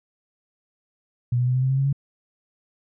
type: tone with pitch steps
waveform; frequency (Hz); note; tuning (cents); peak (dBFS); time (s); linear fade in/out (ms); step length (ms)
sine; 121.7 / 124.04 / 126.43 / 128.86 / 131.34 / 133.87 / 136.45 / 139.07; B2 / B2 / B2 / C3 / C3 / C3 / C#3 / C#3; -25 / +8 / +41 / -26 / +7 / +40 / -27 / +6; -18; 1.32-1.928; 5; 76
effects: none